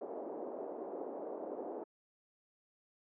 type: band-pass noise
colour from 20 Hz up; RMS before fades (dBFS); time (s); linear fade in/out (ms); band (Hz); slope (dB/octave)
pink; -43; 0.01-1.84; 5; 320 to 690; 24
effects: high-pass 200 Hz 12 dB/octave